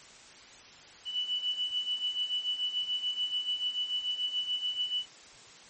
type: beating tone pair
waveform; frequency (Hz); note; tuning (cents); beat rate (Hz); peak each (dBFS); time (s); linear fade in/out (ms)
sine; 2963 / 2969.9; F#7 / F#7; +2 / +6; 6.9; -36 / -31; 1.05-5.06; 50
effects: white hiss -52 dBFS RMS until 5.69 s + MP3 32 kbps